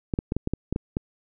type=clicks; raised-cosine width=3 ms; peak=-12 dBFS; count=9; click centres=0.138 / 0.189 / 0.321 / 0.366 / 0.474 / 0.536 / 0.726 / 0.761 / 0.969 s; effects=none